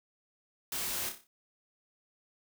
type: noise with echo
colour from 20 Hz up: white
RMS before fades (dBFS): -36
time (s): 0.72-1.09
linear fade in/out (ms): 2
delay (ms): 30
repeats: 6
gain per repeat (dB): -6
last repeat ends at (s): 1.27
effects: none